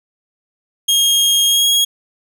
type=tone with pitch glide; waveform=sawtooth; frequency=3249 to 3296 Hz; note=G#7 to G#7; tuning=-39 to -14 cents; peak=-8 dBFS; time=0.88-1.85 s; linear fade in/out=10 ms; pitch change=+25 cents; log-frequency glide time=1.46-1.68 s; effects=none